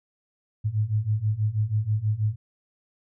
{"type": "beating tone pair", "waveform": "sine", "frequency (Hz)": [103.83, 110.03], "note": ["G#2", "A2"], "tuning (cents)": [0, 0], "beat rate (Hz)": 6.2, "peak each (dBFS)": [-26, -24], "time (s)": [0.64, 2.36], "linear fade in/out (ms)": 20, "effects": []}